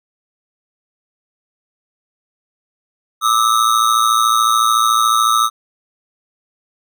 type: ring-modulated tone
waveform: square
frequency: 1244.5 Hz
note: D#6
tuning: in tune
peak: -9 dBFS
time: 3.21-5.5 s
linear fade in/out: 50 ms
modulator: 56.9 Hz
effects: none